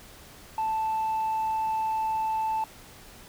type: tone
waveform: sine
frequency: 880 Hz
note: A5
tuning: in tune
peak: -23 dBFS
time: 0.58-2.64 s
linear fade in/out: 2 ms
effects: tanh soft clip ceiling -23 dBFS + pink hiss -49 dBFS RMS until 3.28 s